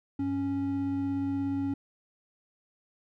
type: tone pair together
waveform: triangle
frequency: 98 / 277.2 Hz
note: G2 / C#4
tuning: 0 / 0 cents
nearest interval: octave + tritone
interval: 1800 cents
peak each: -35 / -26 dBFS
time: 0.19-1.74 s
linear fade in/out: 5 ms
effects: none